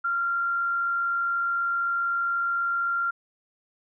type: tone with frequency modulation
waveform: sine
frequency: 1384 Hz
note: F6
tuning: 16 cents flat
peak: -23 dBFS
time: 0.04-3.11 s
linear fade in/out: 10 ms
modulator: 53 Hz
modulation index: 0.25
effects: none